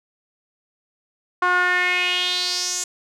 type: tone with band-pass filter sweep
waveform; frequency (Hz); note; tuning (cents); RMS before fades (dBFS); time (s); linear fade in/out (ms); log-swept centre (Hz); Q
sawtooth; 360; F#4; -47; -21; 1.42-2.84; 5; 1200 to 7100; 4.3
effects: none